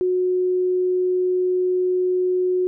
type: tone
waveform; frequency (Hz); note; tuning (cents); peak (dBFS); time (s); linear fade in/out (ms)
sine; 365.4; F#4; -22; -17; 0.01-2.67; 0
effects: none